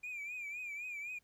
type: tone with vibrato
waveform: triangle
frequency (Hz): 2394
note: D7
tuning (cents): +33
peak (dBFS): -38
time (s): 0.03-1.19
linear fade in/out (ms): 10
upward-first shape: triangle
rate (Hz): 3.9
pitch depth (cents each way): 100
effects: tanh soft clip ceiling -35 dBFS + pink hiss -75 dBFS RMS until 1.23 s